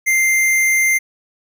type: tone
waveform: square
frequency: 2093 Hz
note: C7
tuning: in tune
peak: -13 dBFS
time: 0.06-0.99 s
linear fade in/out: 20 ms
effects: none